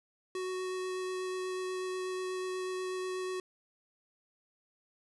square tone with vibrato, 370.7 Hz, F#4, 3 cents sharp, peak -35 dBFS, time 0.35-3.4 s, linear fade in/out 2 ms, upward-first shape sine, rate 8.2 Hz, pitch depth 8 cents each way, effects resampled to 24000 Hz + 12-bit

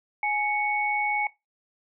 sine tone pair together, 836 / 2219 Hz, G#5 / C#7, +11 / +1 cents, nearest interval octave + perfect fourth, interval 1690 cents, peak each -26 / -26 dBFS, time 0.23-1.27 s, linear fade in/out 2 ms, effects noise-tail reverb RT60 0.2 s tail -19 dB re dry

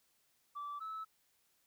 sine tone pair in turn, 1161 / 1303.2 Hz, D6 / E6, -20 / -20 cents, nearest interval major second, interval 200 cents, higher second, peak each -39 / -39 dBFS, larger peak neither, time 0.55-0.8 / 0.8-1.05 s, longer neither, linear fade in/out 20 ms, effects tanh soft clip ceiling -38 dBFS + white hiss -75 dBFS RMS until 1.66 s

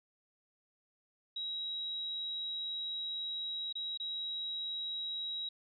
sine tone with dropouts, 3846 Hz, B7, 47 cents flat, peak -36 dBFS, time 1.36-5.49 s, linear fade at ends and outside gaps 5 ms, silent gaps 3.727-3.753 / 3.975-3.999 s, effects none

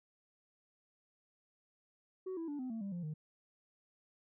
sine tone with pitch steps, 374.3 / 329.6 / 290.3 / 255.7 / 225.1 / 198.28 / 174.62 / 153.78 Hz, F#4 / E4 / D4 / C4 / A3 / G3 / F3 / D#3, +20 / 0 / -20 / -40 / +40 / +20 / 0 / -20 cents, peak -36 dBFS, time 2.26-3.14 s, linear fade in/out 10 ms, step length 110 ms, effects tanh soft clip ceiling -37 dBFS

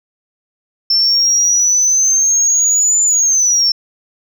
sine exponential two-way sweep, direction up then down, 5350 to 7100 to 5350 Hz, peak -8 dBFS, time 0.9-3.72 s, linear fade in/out 5 ms, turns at 3.04 s, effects tanh soft clip ceiling -6 dBFS

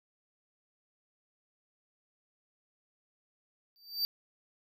square tone with exponential growth, 4645 Hz, D8, 20 cents flat, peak -26 dBFS, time 3.76-4.05 s, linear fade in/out 0 ms, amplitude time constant 62 ms, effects none

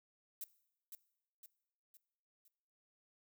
violet noise with echo, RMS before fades -44 dBFS, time 0.41-0.44 s, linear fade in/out 2 ms, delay 510 ms, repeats 4, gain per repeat -6 dB, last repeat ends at 2.48 s, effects noise-tail reverb RT60 0.8 s tail -19 dB re dry

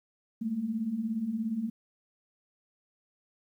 sine beating tone pair, 208.4 / 225.4 Hz, G#3 / A3, +6 / +42 cents, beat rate 17 Hz, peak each -36 / -30 dBFS, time 0.41-1.7 s, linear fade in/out 10 ms, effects 11-bit

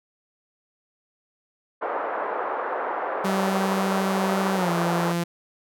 pink band-pass noise, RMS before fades -28 dBFS, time 1.81-5.13 s, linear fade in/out 20 ms, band 460 to 1400 Hz, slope 24 dB/octave
sawtooth tone with pitch glide, 192.6 to 171.59 Hz, G3 to F3, -30 to -30 cents, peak -19 dBFS, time 3.24-5.24 s, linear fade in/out 10 ms, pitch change -200 cents, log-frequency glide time 4.55-4.7 s
effects none

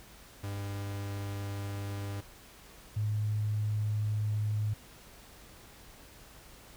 45% pulse / sine tone pair in turn, 100 / 106.05 Hz, G2 / G#2, +35 / +37 cents, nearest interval minor second, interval 102 cents, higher second, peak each -35 / -28 dBFS, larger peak second, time 0.43-2.21 / 2.96-4.74 s, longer neither, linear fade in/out 10 ms, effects added 52 Hz sine -60 dBFS peak until 6.76 s + pink hiss -54 dBFS RMS until 6.76 s

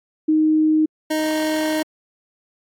sine / 25% pulse tone pair in turn, 311.1 / 311.1 Hz, D#4 / D#4, 0 / 0 cents, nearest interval unison, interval 0 cents, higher neither, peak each -13 / -15 dBFS, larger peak first, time 0.28-0.86 / 1.1-1.83 s, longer second, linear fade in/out 10 ms, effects AAC 64 kbps

